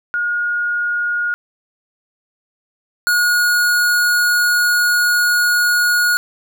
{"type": "tone pair in turn", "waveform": ["sine", "square"], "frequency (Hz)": [1434, 1444.8], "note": ["F6", "F#6"], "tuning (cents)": [45, -42], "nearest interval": "unison", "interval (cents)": 13, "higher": "second", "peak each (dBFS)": [-16, -13], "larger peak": "second", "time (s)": [[0.14, 1.34], [3.07, 6.17]], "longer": "second", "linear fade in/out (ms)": 0, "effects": []}